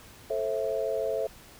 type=chord; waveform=sine; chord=A minor; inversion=none; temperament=equal with one note detuned; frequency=440 / 533 / 659.3 Hz; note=A4 / C5 / E5; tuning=0 / +32 / 0 cents; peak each=-31 dBFS; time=0.3-1.27 s; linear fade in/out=5 ms; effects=pink hiss -51 dBFS RMS until 1.59 s